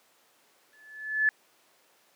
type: tone with exponential growth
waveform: sine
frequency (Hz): 1730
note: A6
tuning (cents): -30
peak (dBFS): -18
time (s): 0.73-1.29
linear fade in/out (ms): 1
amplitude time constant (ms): 120
effects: pink hiss -63 dBFS RMS until 2.15 s + high-pass 400 Hz 12 dB/octave